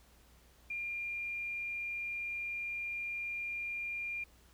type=tone; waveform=sine; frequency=2400 Hz; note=D7; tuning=37 cents sharp; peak=-36 dBFS; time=0.7-4.24 s; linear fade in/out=5 ms; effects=added 60 Hz sine -63 dBFS peak until 4.53 s + pink hiss -65 dBFS RMS until 4.53 s